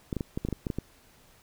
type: clicks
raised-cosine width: 3 ms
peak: -17 dBFS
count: 10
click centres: 0.128 / 0.167 / 0.208 / 0.375 / 0.45 / 0.487 / 0.527 / 0.668 / 0.702 / 0.786 s
effects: pink hiss -59 dBFS RMS until 1.42 s